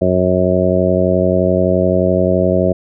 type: harmonic tone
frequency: 91.6 Hz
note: F#2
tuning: 17 cents flat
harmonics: 1 / 2 / 3 / 4 / 5 / 6 / 7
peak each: -20 / -17 / -22 / -18 / -22 / -17 / -17 dBFS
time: 0.01-2.73 s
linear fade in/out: 10 ms
effects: none